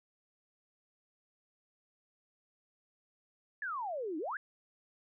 sine exponential two-way sweep, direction down then up, 1760 to 293.7 to 1760 Hz, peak -35 dBFS, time 3.62-4.37 s, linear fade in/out 2 ms, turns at 4.18 s, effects none

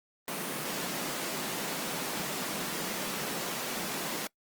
pink high-pass noise, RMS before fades -35 dBFS, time 0.28-4.27 s, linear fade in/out 0 ms, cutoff 150 Hz, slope 48 dB/octave, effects noise-tail reverb RT60 0.1 s tail -23 dB re dry + Opus 32 kbps

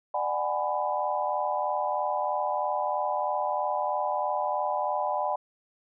sine chord, G# half-diminished seventh, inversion second, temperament just, 598 / 747.5 / 830.6 / 996.7 Hz, D5 / F#5 / G#5 / B5, +31 / +17 / 0 / +16 cents, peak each -31 dBFS, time 0.14-5.36 s, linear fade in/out 5 ms, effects none

